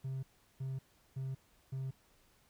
triangle tone bursts, 132.9 Hz, C3, 27 cents sharp, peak -34 dBFS, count 4, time 0.04-1.91 s, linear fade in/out 10 ms, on 190 ms, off 370 ms, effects tanh soft clip ceiling -30 dBFS + pink hiss -69 dBFS RMS until 2.49 s

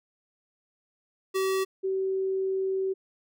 square / sine tone pair in turn, 382.4 / 382.4 Hz, G4 / G4, -43 / -43 cents, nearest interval unison, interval 0 cents, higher neither, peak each -25 dBFS, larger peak neither, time 1.34-1.65 / 1.83-2.94 s, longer second, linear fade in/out 20 ms, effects none

